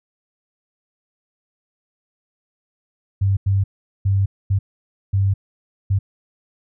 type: tone bursts at uneven times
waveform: sine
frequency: 98 Hz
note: G2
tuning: in tune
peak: -14 dBFS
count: 6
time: 3.21-3.37 / 3.46-3.64 / 4.05-4.26 / 4.5-4.59 / 5.13-5.34 / 5.9-5.99 s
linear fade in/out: 10 ms
effects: none